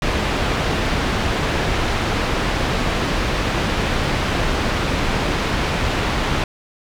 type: low-pass noise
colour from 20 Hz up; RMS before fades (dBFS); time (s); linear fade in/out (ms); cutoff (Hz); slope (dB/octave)
pink; -20; 0.02-6.44; 2; 3600; 12
effects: none